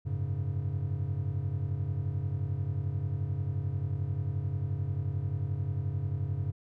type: chord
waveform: triangle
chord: F# suspended second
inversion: none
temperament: equal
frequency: 92.5 / 103.83 / 138.59 Hz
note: F#2 / G#2 / C#3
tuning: 0 / 0 / 0 cents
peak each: -32 dBFS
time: 0.05-6.52 s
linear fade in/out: 20 ms
effects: none